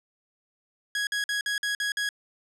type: tone bursts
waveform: sawtooth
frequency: 1661.2 Hz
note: G#6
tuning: in tune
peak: -22 dBFS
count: 7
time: 0.95-2.09 s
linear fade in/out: 2 ms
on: 120 ms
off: 50 ms
effects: low-pass 9000 Hz 12 dB/octave